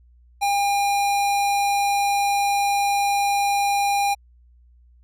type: tone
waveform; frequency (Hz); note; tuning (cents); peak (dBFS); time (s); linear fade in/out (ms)
square; 805; G5; +46; -19; 0.41-4.15; 20
effects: added 60 Hz sine -50 dBFS peak until 5.03 s + resampled to 32000 Hz